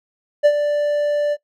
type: tone with ADSR envelope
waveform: triangle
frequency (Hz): 587.3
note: D5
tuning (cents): 0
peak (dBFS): -5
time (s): 0.43-1.37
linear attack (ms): 26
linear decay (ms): 61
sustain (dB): -9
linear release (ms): 46
effects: noise-tail reverb RT60 0.1 s tail -19 dB re dry